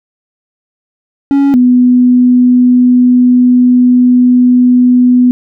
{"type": "tone pair in turn", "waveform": ["triangle", "sine"], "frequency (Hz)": [278.7, 248.3], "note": ["C#4", "B3"], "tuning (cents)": [9, 9], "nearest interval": "major second", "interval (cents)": 200, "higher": "first", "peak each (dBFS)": -3, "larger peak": "neither", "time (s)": [[1.31, 1.54], [1.54, 5.31]], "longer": "second", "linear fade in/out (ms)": 0, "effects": []}